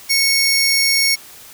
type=tone pair together; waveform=sawtooth; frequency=2200 / 5544 Hz; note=C#7 / F8; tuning=-14 / -14 cents; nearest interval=octave + major third; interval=1600 cents; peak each=-13 dBFS; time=0.09-1.16 s; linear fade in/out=20 ms; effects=white hiss -40 dBFS RMS until 1.53 s

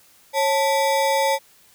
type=ring-modulated tone; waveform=square; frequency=715 Hz; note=F5; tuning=41 cents sharp; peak=-15 dBFS; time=0.33-1.39 s; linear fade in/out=50 ms; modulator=168 Hz; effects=white hiss -54 dBFS RMS until 1.74 s

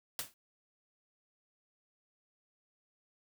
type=noise with exponential decay; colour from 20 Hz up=white; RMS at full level=-34 dBFS; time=0.19-0.34 s; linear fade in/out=1 ms; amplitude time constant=32 ms; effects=none

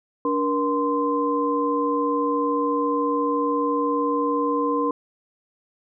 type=tone cluster; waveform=sine; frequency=289.8 / 475.8 / 1038 Hz; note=D4 / A#4 / C6; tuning=-23 / +35 / -14 cents; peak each=-24 dBFS; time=0.25-4.91 s; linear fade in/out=2 ms; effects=none

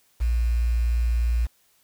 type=tone with quantisation; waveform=sine; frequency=58.5 Hz; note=A#1; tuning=7 cents sharp; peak=-19 dBFS; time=0.2-1.47 s; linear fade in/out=20 ms; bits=7; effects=white hiss -63 dBFS RMS until 1.83 s

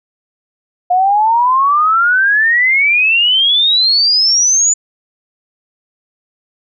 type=exponential sweep; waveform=sine; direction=up; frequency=710 to 7040 Hz; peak=-8 dBFS; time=0.9-4.74 s; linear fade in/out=10 ms; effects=none

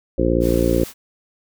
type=harmonic tone; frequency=58.2 Hz; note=A#1; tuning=2 cents flat; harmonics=1 / 2 / 3 / 4 / 5 / 6 / 7 / 8 / 9; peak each=-22 / -26 / -25 / -26 / -22 / -21 / -26 / -26 / -22 dBFS; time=0.18-0.84 s; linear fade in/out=5 ms
type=noise; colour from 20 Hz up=white; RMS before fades=-36 dBFS; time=0.4-0.94 s; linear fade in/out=50 ms
effects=none

